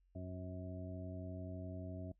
harmonic tone with a mistuned harmonic, 91.7 Hz, F#2, 15 cents flat, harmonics 1 / 2 / 3 / 4 / 6 / 7, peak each -46 / -50 / -50 / -57 / -62 / -52 dBFS, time 0.15-2.12 s, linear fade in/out 5 ms, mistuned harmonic 6, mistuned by -39 cents, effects noise-tail reverb RT60 0.1 s tail -21 dB re dry + added 45 Hz sine -70 dBFS peak until 2.19 s

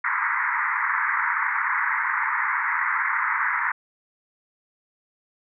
white band-pass noise, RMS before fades -24 dBFS, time 0.04-3.72 s, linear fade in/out 5 ms, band 900 to 2100 Hz, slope 96 dB/octave, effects none

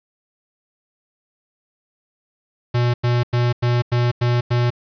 square tone bursts, 121.1 Hz, B2, 34 cents flat, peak -16 dBFS, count 7, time 2.74-4.704 s, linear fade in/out 10 ms, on 200 ms, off 94 ms, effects resampled to 11025 Hz + 7-bit

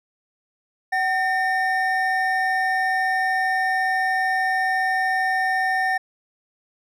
triangle tone pair together, 756 / 1813.7 Hz, F#5 / A#6, +37 / -48 cents, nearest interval octave + minor third, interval 1515 cents, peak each -20 dBFS, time 0.92-5.98 s, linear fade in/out 10 ms, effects none

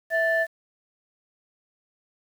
sine tone pair together, 656.4 / 1760 Hz, E5 / A6, -8 / 0 cents, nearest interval octave + perfect fourth, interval 1708 cents, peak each -22 dBFS, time 0.1-0.47 s, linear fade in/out 50 ms, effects tanh soft clip ceiling -13 dBFS + 8-bit

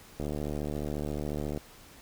click train, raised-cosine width 2 ms, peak -21 dBFS, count 103, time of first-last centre 0.2-1.575 s, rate 74.2 Hz, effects pink hiss -53 dBFS RMS until 2.01 s

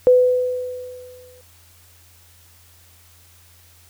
sine tone with exponential decay, 501 Hz, B4, 25 cents sharp, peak -7 dBFS, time 0.07-1.41 s, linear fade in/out 0 ms, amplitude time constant 290 ms, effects added 86 Hz sine -52 dBFS peak until 3.89 s + white hiss -52 dBFS RMS until 3.89 s

